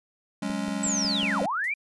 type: chord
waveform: square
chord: F# suspended second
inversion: none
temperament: just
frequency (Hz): 185 / 208.1 / 277.5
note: F#3 / G#3 / C#4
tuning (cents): 0 / +4 / +2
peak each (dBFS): -35 / -31 / -33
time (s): 0.42-1.46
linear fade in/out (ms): 5
type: click train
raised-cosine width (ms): 2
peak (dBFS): -27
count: 6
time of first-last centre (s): 0.5-1.414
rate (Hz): 5.47
type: linear two-way sweep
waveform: sine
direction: down then up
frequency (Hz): 7902 to 481.4 to 2430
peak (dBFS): -25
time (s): 0.83-1.74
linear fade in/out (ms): 5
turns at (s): 1.42
type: noise with exponential decay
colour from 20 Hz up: violet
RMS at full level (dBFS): -38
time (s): 1.64-1.75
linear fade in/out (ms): 2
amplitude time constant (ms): 23
effects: resampled to 24000 Hz